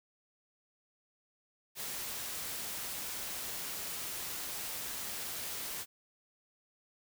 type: noise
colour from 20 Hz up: white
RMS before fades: -40 dBFS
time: 1.75-5.86 s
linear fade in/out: 50 ms
effects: none